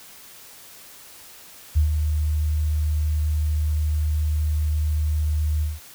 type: tone with ADSR envelope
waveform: sine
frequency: 76.3 Hz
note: D#2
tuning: 33 cents flat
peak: -13 dBFS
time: 1.75-5.8 s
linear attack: 23 ms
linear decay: 110 ms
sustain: -6 dB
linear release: 180 ms
effects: white hiss -45 dBFS RMS until 5.94 s